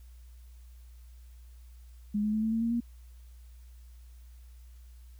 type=tone with pitch steps; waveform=sine; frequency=207.7 / 212.2 / 216.8 / 221.5 / 226.2 / 231.1 / 236.1 Hz; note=G#3 / G#3 / A3 / A3 / A3 / A#3 / A#3; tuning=0 / +38 / -25 / +12 / +48 / -15 / +22 cents; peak=-26 dBFS; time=2.14-2.805 s; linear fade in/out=10 ms; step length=95 ms; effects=added 60 Hz sine -48 dBFS peak until 5.19 s + white hiss -67 dBFS RMS until 5.19 s